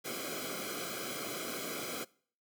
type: noise with comb filter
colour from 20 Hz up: pink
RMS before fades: -39 dBFS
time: 0.04-2.05 s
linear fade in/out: 20 ms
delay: 1.1 ms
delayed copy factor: -1
effects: noise-tail reverb RT60 0.5 s tail -23 dB re dry + high-pass 200 Hz 12 dB/octave